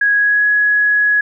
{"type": "tone with pitch glide", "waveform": "sine", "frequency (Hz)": [1657, 1678.2], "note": ["G#6", "G#6"], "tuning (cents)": [-4, 18], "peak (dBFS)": -10, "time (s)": [0.01, 1.21], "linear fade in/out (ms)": 5, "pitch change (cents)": 22, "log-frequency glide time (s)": [0.13, 0.46], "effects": []}